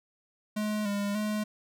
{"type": "tone with vibrato", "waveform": "square", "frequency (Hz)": 207.2, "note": "G#3", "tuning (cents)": -4, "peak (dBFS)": -29, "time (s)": [0.56, 1.44], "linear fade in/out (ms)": 10, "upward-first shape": "square", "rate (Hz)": 1.7, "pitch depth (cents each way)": 39, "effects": []}